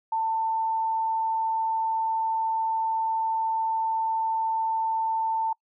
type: tone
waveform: sine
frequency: 893 Hz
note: A5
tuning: 25 cents sharp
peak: -23 dBFS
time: 0.12-5.53 s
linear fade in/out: 5 ms
effects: noise-tail reverb RT60 0.1 s tail -26 dB re dry